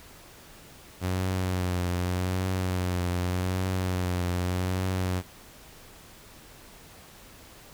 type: tone with vibrato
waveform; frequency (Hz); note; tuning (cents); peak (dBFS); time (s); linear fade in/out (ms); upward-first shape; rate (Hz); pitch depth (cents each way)
sawtooth; 91.1; F#2; -26; -22; 1-5.23; 50; triangle; 0.84; 51
effects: pink hiss -50 dBFS RMS until 7.73 s